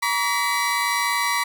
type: tone cluster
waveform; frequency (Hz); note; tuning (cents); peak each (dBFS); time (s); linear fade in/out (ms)
30% pulse; 952 / 1143 / 2005; A#5 / D6 / B6; +36 / -47 / +26; -22; 0.02-1.44; 10
effects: none